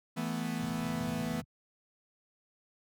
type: chord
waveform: 45% pulse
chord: E suspended fourth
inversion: none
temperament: equal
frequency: 164.81 / 220 / 246.9 Hz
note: E3 / A3 / B3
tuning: 0 / 0 / 0 cents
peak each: -37 dBFS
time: 0.16-1.42 s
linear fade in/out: 20 ms
type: low-pass noise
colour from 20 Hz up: white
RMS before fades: -44 dBFS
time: 0.6-1.44 s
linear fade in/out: 0 ms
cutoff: 140 Hz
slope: 96 dB/octave
effects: high-pass 80 Hz 12 dB/octave